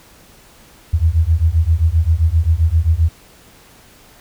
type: beating tone pair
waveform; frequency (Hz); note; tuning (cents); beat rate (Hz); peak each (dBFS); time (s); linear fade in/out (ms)
sine; 77.78 / 85.38; D#2 / F2; 0 / -39; 7.6; -14; 0.93-3.09; 10
effects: pink hiss -46 dBFS RMS until 4.2 s